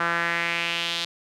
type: tone with band-pass filter sweep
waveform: sawtooth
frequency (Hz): 169.8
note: F3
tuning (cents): -48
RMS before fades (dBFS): -26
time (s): 0-1.05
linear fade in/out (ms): 5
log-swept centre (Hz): 1400 to 3800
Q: 2.8
effects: none